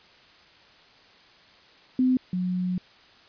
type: tone pair in turn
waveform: sine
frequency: 255.8 / 181.66 Hz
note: C4 / F#3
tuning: -39 / -32 cents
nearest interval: tritone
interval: 593 cents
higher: first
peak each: -18 / -24 dBFS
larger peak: first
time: 1.99-2.17 / 2.33-2.78 s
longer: second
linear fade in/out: 2 ms
effects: white hiss -54 dBFS RMS until 3.28 s + resampled to 11025 Hz